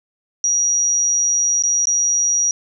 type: tone with dropouts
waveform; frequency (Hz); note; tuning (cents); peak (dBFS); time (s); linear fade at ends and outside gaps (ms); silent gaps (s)
sine; 5760; F#8; -47; -14; 0.44-2.51; 1; 1.624-1.636 / 1.855-1.871
effects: none